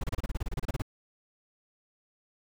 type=noise bursts; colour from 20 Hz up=brown; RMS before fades=-30 dBFS; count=15; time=0.01-0.821 s; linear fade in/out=5 ms; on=27 ms; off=29 ms; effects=none